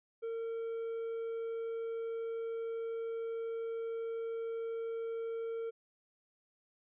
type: tone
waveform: triangle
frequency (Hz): 456.4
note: A#4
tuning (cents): -37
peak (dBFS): -34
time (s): 0.22-5.71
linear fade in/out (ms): 20
effects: resampled to 8000 Hz